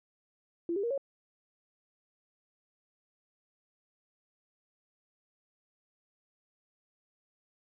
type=tone with pitch steps; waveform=sine; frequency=340 / 399.7 / 469.9 / 552.3 Hz; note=F4 / G4 / A#4 / C#5; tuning=-46 / +34 / +14 / -6 cents; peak=-29 dBFS; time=0.69-0.978 s; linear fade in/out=2 ms; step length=72 ms; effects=none